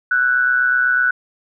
sine tone with amplitude modulation, 1484 Hz, F#6, 5 cents sharp, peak -10 dBFS, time 0.11-1.11 s, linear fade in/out 5 ms, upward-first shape sine, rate 128 Hz, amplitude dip 65%, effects none

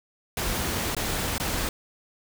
pink noise with dropouts, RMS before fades -28 dBFS, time 0.37-1.69 s, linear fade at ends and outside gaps 2 ms, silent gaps 0.949-0.966 / 1.381-1.399 s, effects none

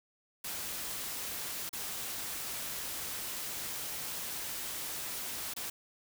white noise with dropouts, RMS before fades -39 dBFS, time 0.44-5.7 s, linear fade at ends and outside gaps 5 ms, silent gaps 1.693-1.729 / 5.538-5.563 s, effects none

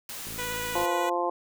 white noise, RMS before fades -38 dBFS, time 0.09-0.86 s, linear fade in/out 2 ms
click train, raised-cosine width 3 ms, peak -31 dBFS, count 32, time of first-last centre 0.27-0.835 s, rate 54.9 Hz
10% pulse tone with vibrato, 490.7 Hz, B4, 11 cents flat, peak -23 dBFS, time 0.38-1.1 s, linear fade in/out 10 ms, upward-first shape sine, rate 16 Hz, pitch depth 15 cents each way
harmonic tone, 174.61 Hz, F3, in tune, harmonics 2 / 3 / 4 / 5 / 6, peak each -31 / -31 / -31 / -31 / -31 dBFS, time 0.75-1.3 s, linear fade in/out 5 ms
effects none

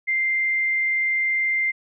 sine tone, 2093 Hz, C7, in tune, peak -19 dBFS, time 0.07-1.72 s, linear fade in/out 20 ms, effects none

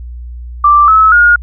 sine tone with pitch steps, 1175 / 1296.2 / 1430 Hz, D6 / E6 / F6, +1 / -30 / +41 cents, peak -3 dBFS, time 0.64-1.36 s, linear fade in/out 5 ms, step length 240 ms, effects added 60 Hz sine -23 dBFS peak until 1.42 s

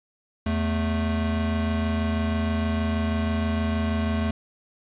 square tone pair together, 82.1 / 220 Hz, E2 / A3, -6 / 0 cents, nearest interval octave + perfect fourth, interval 1706 cents, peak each -26 dBFS, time 0.46-4.31 s, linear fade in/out 5 ms, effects resampled to 8000 Hz + 9-bit

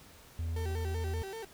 triangle tone, 82.41 Hz, E2, in tune, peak -30 dBFS, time 0.39-1.22 s, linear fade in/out 0 ms
35% pulse tone with vibrato, 416.9 Hz, G#4, 7 cents sharp, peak -38 dBFS, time 0.56-1.45 s, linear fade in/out 5 ms, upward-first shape square, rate 5.2 Hz, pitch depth 130 cents each way
effects pink hiss -56 dBFS RMS until 1.53 s

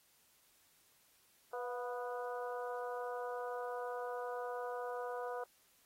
harmonic tone with a mistuned harmonic, 246.4 Hz, B3, 4 cents flat, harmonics 2 / 3 / 4 / 5 / 6, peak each -41 / -45 / -47 / -49 / -51 dBFS, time 1.53-5.44 s, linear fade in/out 5 ms, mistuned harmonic 3, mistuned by -43 cents, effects white hiss -70 dBFS RMS until 5.85 s + AAC 48 kbps

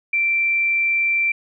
sine tone, 2349 Hz, D7, in tune, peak -16 dBFS, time 0.13-1.32 s, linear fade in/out 5 ms, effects none

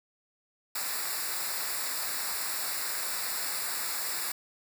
white noise with comb filter, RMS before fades -33 dBFS, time 0.75-4.32 s, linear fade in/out 5 ms, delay 0.32 ms, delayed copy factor -0.8, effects none

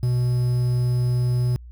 triangle tone with quantisation, 123.47 Hz, B2, in tune, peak -16 dBFS, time 0.03-1.56 s, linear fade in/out 0 ms, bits 7, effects added 60 Hz sine -38 dBFS peak until 1.71 s

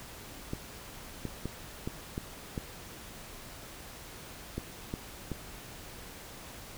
clicks, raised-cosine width 3 ms, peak -21 dBFS, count 9, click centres 0.534 / 1.253 / 1.456 / 1.875 / 2.179 / 2.578 / 4.58 / 4.939 / 5.317 s, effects pink hiss -47 dBFS RMS until 6.77 s

